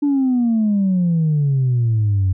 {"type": "exponential sweep", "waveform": "sine", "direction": "down", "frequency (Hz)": [293.4, 91.7], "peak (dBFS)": -12, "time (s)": [0.02, 2.33], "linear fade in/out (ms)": 10, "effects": ["tanh soft clip ceiling -11 dBFS"]}